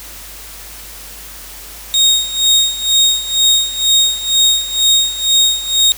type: tone with tremolo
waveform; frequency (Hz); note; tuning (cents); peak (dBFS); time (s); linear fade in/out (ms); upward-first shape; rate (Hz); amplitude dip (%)
30% pulse; 3729; A#7; 0; -5; 1.94-5.92; 0; sine; 2.1; 80
effects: added 50 Hz sine -38 dBFS peak until 5.97 s + white hiss -33 dBFS RMS until 5.97 s